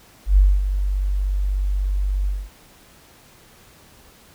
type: tone with ADSR envelope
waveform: sine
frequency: 48.27 Hz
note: G1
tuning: 26 cents flat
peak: -8 dBFS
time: 0.26-2.5 s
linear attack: 110 ms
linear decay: 240 ms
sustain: -10 dB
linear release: 230 ms
effects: pink hiss -50 dBFS RMS until 4.34 s